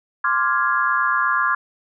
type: chord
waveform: sine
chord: D half-diminished seventh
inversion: third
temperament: equal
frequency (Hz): 1046.5 / 1174.7 / 1396.9 / 1661.2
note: C6 / D6 / F6 / Ab6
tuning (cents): 0 / 0 / 0 / 0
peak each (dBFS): -22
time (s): 0.24-1.55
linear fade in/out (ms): 5
effects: none